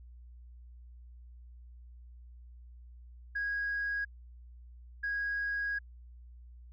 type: tone bursts at uneven times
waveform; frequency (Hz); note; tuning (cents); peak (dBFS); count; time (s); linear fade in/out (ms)
sine; 1647; G#6; -15; -30; 2; 3.35-4.05 / 5.03-5.79; 10
effects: tanh soft clip ceiling -27 dBFS + added 60 Hz sine -49 dBFS peak until 6.72 s